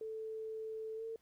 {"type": "tone with pitch glide", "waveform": "sine", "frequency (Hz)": [440, 451.3], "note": ["A4", "A4"], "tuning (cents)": [0, 44], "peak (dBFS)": -40, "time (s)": [0.01, 1.16], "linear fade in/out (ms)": 2, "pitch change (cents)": 44, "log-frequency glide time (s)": [0.96, 1.03], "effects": ["pink hiss -75 dBFS RMS until 1.21 s"]}